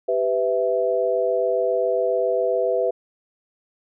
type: chord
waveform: sine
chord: E minor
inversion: first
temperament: equal with one note detuned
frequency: 392 / 499.3 / 659.3 Hz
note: G4 / B4 / E5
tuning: 0 / +19 / 0 cents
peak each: -25 / -21 / -23 dBFS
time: 0.08-2.91 s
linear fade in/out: 10 ms
effects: none